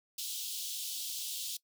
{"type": "high-pass noise", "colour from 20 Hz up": "pink", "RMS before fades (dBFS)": -39, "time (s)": [0.18, 1.57], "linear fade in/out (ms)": 5, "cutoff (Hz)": 3100, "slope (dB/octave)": 48, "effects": ["noise-tail reverb RT60 0.1 s tail -21 dB re dry"]}